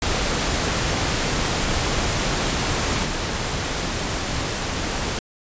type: noise with level steps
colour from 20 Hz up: pink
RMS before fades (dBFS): -22 / -25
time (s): 0.02-5.19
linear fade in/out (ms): 2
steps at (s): 3.05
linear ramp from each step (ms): 2
effects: resampled to 16000 Hz